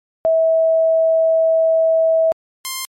sine / 5% pulse tone pair in turn, 649 / 1051.5 Hz, E5 / C6, -27 / +8 cents, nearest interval minor sixth, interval 835 cents, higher second, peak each -11 dBFS, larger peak neither, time 0.25-2.32 / 2.65-2.85 s, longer first, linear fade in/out 0 ms, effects MP3 64 kbps

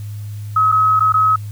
sine tone with dropouts, 1278 Hz, D#6, 46 cents sharp, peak -10 dBFS, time 0.56-1.36 s, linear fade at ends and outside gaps 5 ms, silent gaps 0.718-0.723 / 0.995-1.005 / 1.123-1.14 s, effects added 104 Hz sine -25 dBFS peak until 1.51 s + white hiss -47 dBFS RMS until 1.51 s

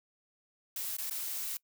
blue noise with dropouts, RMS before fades -37 dBFS, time 0.76-1.57 s, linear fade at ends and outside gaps 2 ms, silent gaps 0.968-0.984 / 1.098-1.109 s, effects noise-tail reverb RT60 0.1 s tail -24 dB re dry

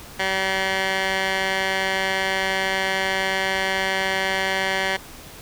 15% pulse tone with band-pass filter, 191.3 Hz, G3, 42 cents flat, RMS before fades -23 dBFS, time 0.19-4.97 s, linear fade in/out 10 ms, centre 2100 Hz, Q 1.1, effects pink hiss -41 dBFS RMS until 5.41 s

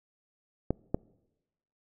clicks, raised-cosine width 2 ms, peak -13 dBFS, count 2, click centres 0.706 / 0.945 s, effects noise-tail reverb RT60 1.0 s tail -25 dB re dry

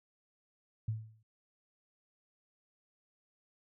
sine tone with exponential decay, 110 Hz, A2, in tune, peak -29 dBFS, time 0.88-1.23 s, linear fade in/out 5 ms, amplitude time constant 74 ms, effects none

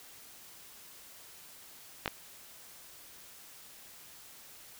clicks, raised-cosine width 0.3 ms, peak -15 dBFS, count 2, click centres 2.059 / 2.078 s, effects white hiss -53 dBFS RMS until 4.79 s

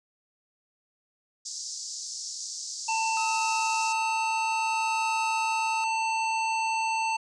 pink band-pass noise, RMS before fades -37 dBFS, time 1.45-3.93 s, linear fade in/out 10 ms, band 4800 to 7400 Hz, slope 48 dB/octave
harmonic tone, 893 Hz, A5, 25 cents sharp, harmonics 1 / 3 / 5 / 7 / 9, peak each -26 / -31 / -41 / -43 / -44 dBFS, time 2.88-7.17 s, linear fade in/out 10 ms
sawtooth tone with tremolo, 1279 Hz, D#6, 47 cents sharp, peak -30 dBFS, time 3.17-5.84 s, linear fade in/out 0 ms, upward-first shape sine, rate 0.62 Hz, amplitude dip 40%
effects resampled to 24000 Hz

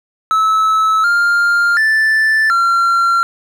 triangle tone with pitch steps, 1301 / 1401 / 1761 / 1372 Hz, E6 / F6 / A6 / F6, -23 / +5 / +1 / -31 cents, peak -8 dBFS, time 0.31-3.23 s, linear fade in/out 0 ms, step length 730 ms, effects none

